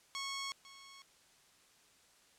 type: tone with echo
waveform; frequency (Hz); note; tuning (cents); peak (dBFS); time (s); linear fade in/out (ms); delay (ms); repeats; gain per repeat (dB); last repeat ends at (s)
10% pulse; 1100; C#6; -14; -30; 0.15-0.52; 0; 500; 1; -15; 1.02
effects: white hiss -66 dBFS RMS until 2.38 s + low-pass 9000 Hz 12 dB/octave